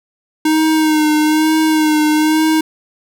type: tone with vibrato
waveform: square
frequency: 310 Hz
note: D#4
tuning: 6 cents flat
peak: -11 dBFS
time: 0.45-2.61 s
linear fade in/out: 5 ms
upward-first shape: sine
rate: 1.1 Hz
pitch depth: 31 cents each way
effects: none